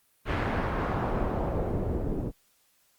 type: noise with low-pass filter sweep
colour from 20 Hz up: pink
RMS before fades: -29 dBFS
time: 0.25-2.32 s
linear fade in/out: 50 ms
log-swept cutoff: 2100 to 330 Hz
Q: 1.1
effects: white hiss -67 dBFS RMS until 2.98 s + Opus 32 kbps